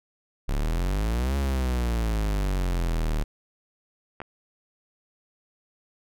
45% pulse exponential two-way sweep, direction up then down, 33.4 to 70 to 37.2 Hz, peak -23 dBFS, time 0.48-3.24 s, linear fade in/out 10 ms, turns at 1.37 s
clicks, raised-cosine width 0.5 ms, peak -22 dBFS, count 2, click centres 4.203 / 4.217 s
effects none

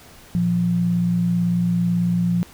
sine tone pair together, 116.54 / 174.61 Hz, A#2 / F3, 0 / 0 cents, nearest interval perfect fifth, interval 700 cents, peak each -26 / -17 dBFS, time 0.35-2.43 s, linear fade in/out 0 ms, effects pink hiss -46 dBFS RMS until 2.53 s

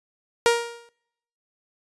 sawtooth tone with exponential decay, 470 Hz, A#4, 14 cents sharp, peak -9 dBFS, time 0.46-0.89 s, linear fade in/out 0 ms, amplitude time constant 93 ms, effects noise-tail reverb RT60 0.8 s tail -25 dB re dry + resampled to 24000 Hz

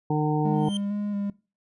harmonic tone, 151.8 Hz, D#3, 42 cents flat, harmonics 1 / 2 / 3 / 5 / 6, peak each -24 / -27 / -29 / -31 / -32 dBFS, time 0.1-0.69 s, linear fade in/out 5 ms
triangle tone with vibrato, 203.8 Hz, G#3, 32 cents flat, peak -24 dBFS, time 0.45-1.3 s, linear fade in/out 2 ms, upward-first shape square, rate 2.2 Hz, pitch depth 19 cents each way
45% pulse tone with exponential growth, 3136 Hz, G7, in tune, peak -28 dBFS, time 0.53-0.77 s, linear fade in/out 2 ms, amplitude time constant 51 ms
effects noise-tail reverb RT60 0.3 s tail -20 dB re dry + resampled to 24000 Hz

